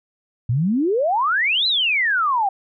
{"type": "exponential two-way sweep", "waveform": "sine", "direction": "up then down", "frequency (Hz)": [110, 4123, 755], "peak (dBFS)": -16, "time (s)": [0.49, 2.49], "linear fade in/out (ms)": 5, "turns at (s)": 1.67, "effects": []}